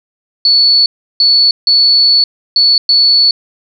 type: tone bursts at uneven times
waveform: sine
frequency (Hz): 4435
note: C#8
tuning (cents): 0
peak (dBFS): -5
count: 5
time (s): 0.45-0.86 / 1.2-1.51 / 1.67-2.24 / 2.56-2.78 / 2.89-3.31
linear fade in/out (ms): 2
effects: none